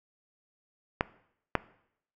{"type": "clicks", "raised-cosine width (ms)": 0.5, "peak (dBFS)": [-9, -8], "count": 2, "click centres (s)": [1.009, 1.553], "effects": ["noise-tail reverb RT60 0.7 s tail -19 dB re dry"]}